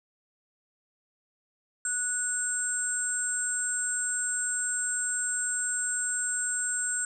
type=tone cluster; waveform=sine; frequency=1472 / 7550 / 8220 Hz; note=F#6 / A#8 / C9; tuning=-9 / +21 / -32 cents; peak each=-33 / -31 / -31 dBFS; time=1.85-7.05 s; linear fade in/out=2 ms; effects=none